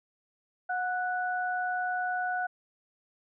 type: tone pair together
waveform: sine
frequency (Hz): 729.4 / 1480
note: F#5 / F#6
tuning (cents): -25 / 0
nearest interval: octave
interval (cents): 1225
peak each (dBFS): -30 / -32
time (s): 0.69-2.47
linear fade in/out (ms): 10
effects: none